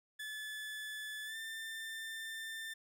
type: tone with pitch glide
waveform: 30% pulse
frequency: 1730 to 1788.9 Hz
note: A6 to A6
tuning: -30 to +28 cents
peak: -39 dBFS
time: 0.19-2.74 s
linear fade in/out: 10 ms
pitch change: +58 cents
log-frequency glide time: 1.25-1.36 s
effects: none